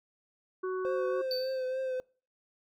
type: harmonic tone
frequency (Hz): 372.5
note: F#4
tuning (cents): +12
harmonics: 1 / 3 / 4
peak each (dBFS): -31 / -40 / -45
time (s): 0.63-1.22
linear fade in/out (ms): 10
type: tone with vibrato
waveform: triangle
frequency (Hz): 519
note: C5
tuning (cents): -14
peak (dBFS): -29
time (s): 0.85-2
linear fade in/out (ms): 0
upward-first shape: triangle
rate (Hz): 3.4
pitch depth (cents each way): 34
type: tone with exponential decay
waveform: triangle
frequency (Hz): 4564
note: C#8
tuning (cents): +50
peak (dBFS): -30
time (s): 1.31-1.77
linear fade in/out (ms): 1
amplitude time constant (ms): 100
effects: noise-tail reverb RT60 0.4 s tail -25 dB re dry